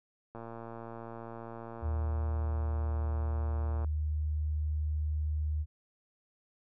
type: click train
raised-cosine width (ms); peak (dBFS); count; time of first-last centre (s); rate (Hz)
1; -30; 403; 0.35-3.846; 115
type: tone with pitch glide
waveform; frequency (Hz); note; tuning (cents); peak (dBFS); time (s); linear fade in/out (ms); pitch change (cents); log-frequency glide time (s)
sine; 77.78 to 76.09; D#2 to D#2; 0 to -38; -29; 1.81-5.66; 50; -38; 2.01-3.21
effects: none